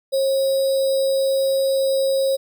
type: tone with sample-and-hold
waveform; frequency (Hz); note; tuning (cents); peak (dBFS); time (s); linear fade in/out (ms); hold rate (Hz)
sine; 539; C#5; -49; -16; 0.12-2.37; 20; 4410
effects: none